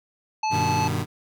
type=harmonic tone; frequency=868 Hz; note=A5; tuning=24 cents flat; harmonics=1 / 3 / 5 / 7; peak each=-22 / -32 / -36 / -39 dBFS; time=0.43-0.88 s; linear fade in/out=5 ms
type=chord; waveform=sawtooth; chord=G augmented; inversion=none; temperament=just; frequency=98 / 122.5 / 153.12 Hz; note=G2 / B2 / D#3; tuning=0 / -14 / -27 cents; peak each=-24 dBFS; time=0.5-1.06 s; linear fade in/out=50 ms
effects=none